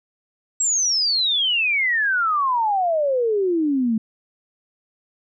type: exponential sweep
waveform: sine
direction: down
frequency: 7730 to 214.5 Hz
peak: -17 dBFS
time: 0.6-3.98 s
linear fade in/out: 5 ms
effects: none